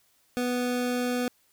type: tone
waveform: 25% pulse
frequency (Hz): 246.9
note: B3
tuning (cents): 0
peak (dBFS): -22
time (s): 0.37-1.28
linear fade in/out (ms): 0
effects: white hiss -66 dBFS RMS until 1.52 s